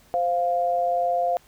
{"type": "tone pair together", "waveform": "sine", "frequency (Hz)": [520.7, 698.5], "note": ["C5", "F5"], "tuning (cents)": [-8, 0], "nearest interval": "perfect fourth", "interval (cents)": 508, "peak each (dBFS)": [-26, -21], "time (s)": [0.14, 1.37], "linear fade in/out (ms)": 0, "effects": ["pink hiss -56 dBFS RMS until 1.47 s"]}